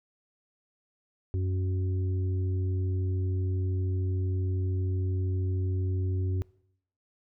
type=harmonic tone; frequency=92.9 Hz; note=F#2; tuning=7 cents sharp; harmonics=1 / 3 / 4; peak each=-26 / -41 / -39 dBFS; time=1.34-6.42 s; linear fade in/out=0 ms; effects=noise-tail reverb RT60 0.7 s tail -22 dB re dry